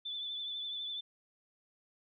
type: tone with vibrato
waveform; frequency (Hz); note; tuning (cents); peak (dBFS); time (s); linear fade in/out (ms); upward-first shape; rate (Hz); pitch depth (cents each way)
sine; 3500; A7; -10; -37; 0.05-1.01; 10; triangle; 12; 37
effects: none